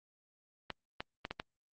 clicks, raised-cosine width 0.3 ms, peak -21 dBFS, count 5, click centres 0.703 / 1.005 / 1.251 / 1.31 / 1.399 s, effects Opus 32 kbps

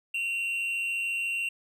triangle tone with amplitude modulation, 2747 Hz, F7, 29 cents flat, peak -24 dBFS, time 0.14-1.49 s, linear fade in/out 5 ms, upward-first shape sine, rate 211 Hz, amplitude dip 45%, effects none

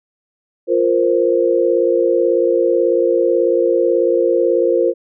sine chord, F suspended fourth, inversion none, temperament just, 349.2 / 465.6 / 523.8 Hz, F4 / Bb4 / C5, 0 / -2 / +2 cents, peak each -16 dBFS, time 0.67-4.94 s, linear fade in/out 50 ms, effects none

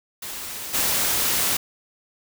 white noise with level steps, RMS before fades -33 / -22 dBFS, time 0.22-1.57 s, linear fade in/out 5 ms, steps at 0.73 s, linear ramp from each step 20 ms, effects none

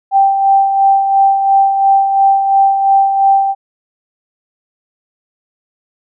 sine tone with tremolo, 784 Hz, G5, in tune, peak -5 dBFS, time 0.11-3.55 s, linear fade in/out 50 ms, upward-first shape sine, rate 2.9 Hz, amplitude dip 50%, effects none

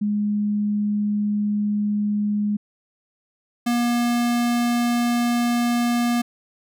sine / square tone pair in turn, 207.7 / 239.1 Hz, G#3 / A#3, 0 / +44 cents, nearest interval major second, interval 244 cents, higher second, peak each -19 dBFS, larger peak neither, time 0.01-2.57 / 3.66-6.22 s, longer neither, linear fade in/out 10 ms, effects none

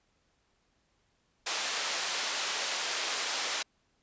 white band-pass noise, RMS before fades -33 dBFS, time 1.46-3.63 s, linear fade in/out 10 ms, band 500 to 6100 Hz, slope 12 dB/octave, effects pink hiss -73 dBFS RMS until 4.02 s + resampled to 16000 Hz

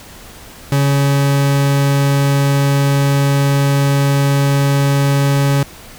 40% pulse tone, 140 Hz, C#3, 18 cents sharp, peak -10 dBFS, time 0.72-5.63 s, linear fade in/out 2 ms, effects pink hiss -37 dBFS RMS until 5.98 s

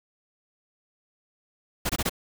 pink noise bursts, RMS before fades -26 dBFS, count 4, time 1.85-2.096 s, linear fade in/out 10 ms, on 45 ms, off 22 ms, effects none

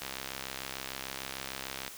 click train, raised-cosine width 0.2 ms, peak -19 dBFS, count 125, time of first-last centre 0.02-1.879 s, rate 66.7 Hz, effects white hiss -47 dBFS RMS until 1.97 s

